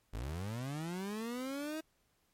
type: linear sweep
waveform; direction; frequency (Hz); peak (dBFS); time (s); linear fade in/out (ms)
30% pulse; up; 48 to 320; -35; 0.13-1.81; 10
effects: pink hiss -75 dBFS RMS until 2.33 s + MP3 64 kbps